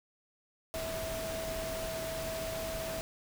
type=tone in noise; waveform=sine; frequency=650 Hz; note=E5; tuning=24 cents flat; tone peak=-37 dBFS; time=0.74-3.01 s; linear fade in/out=0 ms; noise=pink; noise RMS=-40 dBFS; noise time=0.74-3.01 s; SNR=0 dB; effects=none